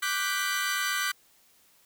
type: chord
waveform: sawtooth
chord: G major seventh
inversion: second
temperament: equal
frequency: 1174.7 / 1480 / 1568 / 1975.5 Hz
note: D6 / F#6 / G6 / B6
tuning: 0 / 0 / 0 / 0 cents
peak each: -29 dBFS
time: 0.02-1.12 s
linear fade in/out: 10 ms
effects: white hiss -62 dBFS RMS until 1.85 s